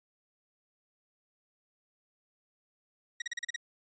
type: tone bursts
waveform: sawtooth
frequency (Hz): 1900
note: A#6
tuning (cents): +33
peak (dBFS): -29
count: 7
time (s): 3.2-3.562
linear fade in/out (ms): 5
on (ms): 20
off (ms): 37
effects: resampled to 16000 Hz